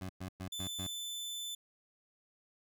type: tone bursts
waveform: 20% pulse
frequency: 93.3 Hz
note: F#2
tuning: 15 cents sharp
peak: -35 dBFS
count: 5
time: 0.01-0.87 s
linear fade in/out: 5 ms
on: 84 ms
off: 110 ms
type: tone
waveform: sawtooth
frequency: 3520 Hz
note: A7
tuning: in tune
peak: -36 dBFS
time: 0.52-1.55 s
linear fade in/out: 5 ms
effects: none